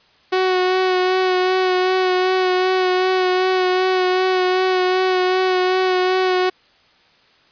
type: tone with vibrato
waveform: sawtooth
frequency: 370 Hz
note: F#4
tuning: in tune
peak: -11 dBFS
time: 0.32-6.5 s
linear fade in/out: 10 ms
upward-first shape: sine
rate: 2.6 Hz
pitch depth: 19 cents each way
effects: white hiss -54 dBFS RMS until 7.51 s + resampled to 11025 Hz